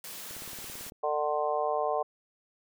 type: high-pass noise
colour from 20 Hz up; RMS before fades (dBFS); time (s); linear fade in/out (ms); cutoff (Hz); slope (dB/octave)
white; -42; 0.04-0.9; 2; 110; 96
type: click train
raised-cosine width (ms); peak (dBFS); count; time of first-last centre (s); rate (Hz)
2; -35; 12; 0.31-0.921; 18
type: harmonic tone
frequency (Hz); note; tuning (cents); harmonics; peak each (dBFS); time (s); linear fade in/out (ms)
149.9; D3; +36; 3 / 4 / 5 / 6 / 7; -33 / -31 / -31 / -40 / -34; 1.03-2.03; 10
effects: none